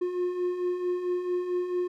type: beating tone pair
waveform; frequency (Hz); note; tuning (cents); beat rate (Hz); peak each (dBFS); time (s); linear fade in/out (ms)
triangle; 354.5 / 359; F4 / F4; +26 / +48; 4.5; -33 / -25; 0.01-1.88; 10
effects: none